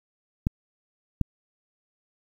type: clicks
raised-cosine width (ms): 5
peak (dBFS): -10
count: 2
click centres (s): 0.469 / 1.213
effects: 8-bit